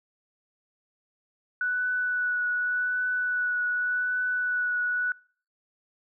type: tone with vibrato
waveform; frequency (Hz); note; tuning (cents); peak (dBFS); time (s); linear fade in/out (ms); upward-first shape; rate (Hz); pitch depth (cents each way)
sine; 1480; F#6; 0; -24; 1.61-5.12; 2; triangle; 0.86; 17
effects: noise-tail reverb RT60 0.5 s tail -25 dB re dry